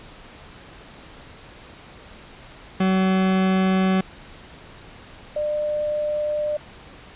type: tone pair in turn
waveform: 40% pulse / sine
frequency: 188.7 / 599.1 Hz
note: F#3 / D5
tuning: +34 / +34 cents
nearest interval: octave + minor sixth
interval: 2000 cents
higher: second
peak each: -16 / -21 dBFS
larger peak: first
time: 2.8-4.01 / 5.36-6.57 s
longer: neither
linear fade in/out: 5 ms
effects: pink hiss -44 dBFS RMS until 7.15 s + resampled to 8000 Hz